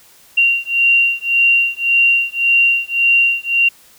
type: beating tone pair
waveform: sine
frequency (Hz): 2762 / 2763.8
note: F7 / F7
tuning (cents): -20 / -19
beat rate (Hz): 1.8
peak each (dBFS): -14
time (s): 0.37-3.69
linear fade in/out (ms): 10
effects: white hiss -47 dBFS RMS until 3.98 s